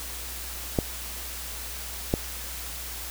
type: clicks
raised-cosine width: 2 ms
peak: -8 dBFS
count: 2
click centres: 0.788 / 2.139 s
effects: added 60 Hz sine -40 dBFS peak until 3.1 s + white hiss -37 dBFS RMS until 3.1 s